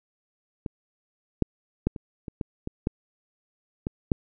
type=clicks; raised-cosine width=3 ms; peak=-18 / -7 / -9 / -23 / -22 / -16 / -18 / -11 / -15 / -8 dBFS; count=10; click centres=0.662 / 1.423 / 1.87 / 1.962 / 2.282 / 2.412 / 2.674 / 2.871 / 3.869 / 4.118 s; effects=none